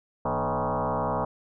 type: tone with frequency modulation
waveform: sine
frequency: 164.81 Hz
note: E3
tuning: in tune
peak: -24 dBFS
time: 0.25-1.25 s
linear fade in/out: 5 ms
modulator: 134 Hz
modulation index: 7.5
effects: none